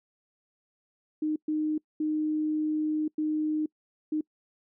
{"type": "tone bursts at uneven times", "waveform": "sine", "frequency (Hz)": 307.5, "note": "D#4", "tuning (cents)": -20, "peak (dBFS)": -25, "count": 5, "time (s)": [[1.22, 1.36], [1.48, 1.78], [2, 3.08], [3.18, 3.66], [4.12, 4.21]], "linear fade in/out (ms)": 5, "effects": ["noise-tail reverb RT60 0.1 s tail -25 dB re dry"]}